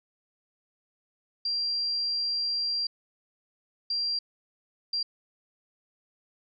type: tone bursts at uneven times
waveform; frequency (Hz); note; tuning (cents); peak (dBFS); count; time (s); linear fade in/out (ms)
sine; 4744; D8; +17; -26; 3; 1.45-2.87 / 3.9-4.19 / 4.93-5.03; 5
effects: none